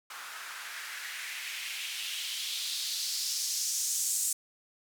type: noise with band-pass filter sweep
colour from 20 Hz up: blue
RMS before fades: -35 dBFS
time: 0.1-4.33 s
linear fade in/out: 5 ms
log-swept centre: 1200 to 7900 Hz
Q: 2.3
effects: none